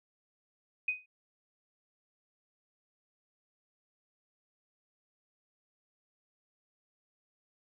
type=tone with exponential decay; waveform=sine; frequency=2500 Hz; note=D#7; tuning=8 cents sharp; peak=-25 dBFS; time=0.88-1.06 s; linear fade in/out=5 ms; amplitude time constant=37 ms; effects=none